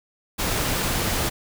pink noise, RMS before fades -24 dBFS, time 0.38-1.3 s, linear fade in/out 20 ms, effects none

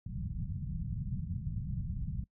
white low-pass noise, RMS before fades -37 dBFS, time 0.06-2.24 s, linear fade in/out 5 ms, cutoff 180 Hz, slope 48 dB/octave, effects noise-tail reverb RT60 0.1 s tail -22 dB re dry

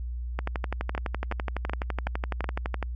two click trains, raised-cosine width 0.5 ms, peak -14 / -15 dBFS, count 30 / 5, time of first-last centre 0.39-2.827 / 0.95-2.443 s, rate 11.9 / 2.68 Hz, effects added 60 Hz sine -30 dBFS peak until 2.95 s + MP3 48 kbps

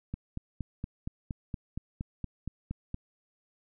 click train, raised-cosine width 5 ms, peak -22 dBFS, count 13, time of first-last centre 0.14-2.944 s, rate 4.28 Hz, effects none

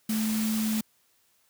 sine tone in noise, 218.2 Hz, A3, 14 cents flat, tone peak -25 dBFS, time 0.09-0.81 s, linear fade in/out 5 ms, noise white, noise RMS -35 dBFS, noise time 0.09-0.81 s, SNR +7 dB, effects white hiss -67 dBFS RMS until 1.49 s + high-pass 60 Hz 12 dB/octave

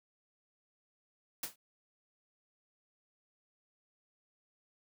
white noise with exponential decay, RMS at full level -33 dBFS, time 1.43-1.56 s, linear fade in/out 5 ms, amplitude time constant 28 ms, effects high-pass 100 Hz 12 dB/octave

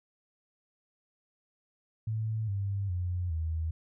sine tone with pitch steps, 110 / 99.14 / 89.35 / 80.52 Hz, A2 / G2 / F2 / E2, 0 / +20 / +40 / -40 cents, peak -29 dBFS, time 2.07-3.71 s, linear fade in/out 5 ms, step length 410 ms, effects none

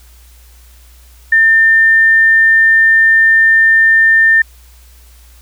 sine tone, 1800 Hz, A6, 39 cents sharp, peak -5 dBFS, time 1.32-4.42 s, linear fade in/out 5 ms, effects added 60 Hz sine -39 dBFS peak until 5.41 s + white hiss -47 dBFS RMS until 5.41 s

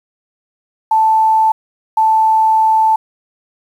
sine tone bursts at uneven times, 880 Hz, A5, in tune, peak -8 dBFS, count 2, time 0.91-1.52 / 1.97-2.96 s, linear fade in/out 5 ms, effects 7-bit

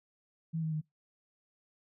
sine tone with pitch steps, 162.5 / 158.51 / 154.62 Hz, E3 / D#3 / D#3, -24 / +32 / -11 cents, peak -31 dBFS, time 0.53-0.815 s, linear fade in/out 20 ms, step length 95 ms, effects noise-tail reverb RT60 0.2 s tail -26 dB re dry

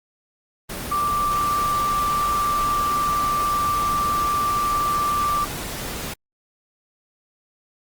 sine tone in noise, 1174.7 Hz, D6, in tune, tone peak -19 dBFS, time 0.91-5.45 s, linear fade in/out 10 ms, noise pink, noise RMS -30 dBFS, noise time 0.69-6.14 s, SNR +8 dB, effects Opus 24 kbps

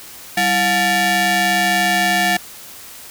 sawtooth ring-modulated tone, 523.3 Hz, C5, in tune, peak -7 dBFS, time 0.37-2.37 s, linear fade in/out 5 ms, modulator 1240 Hz, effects white hiss -37 dBFS RMS until 3.1 s

